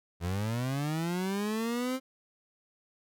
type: linear sweep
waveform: 30% pulse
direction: up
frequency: 82.41 to 264.5 Hz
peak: -27 dBFS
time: 0.2-2 s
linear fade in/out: 50 ms
effects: none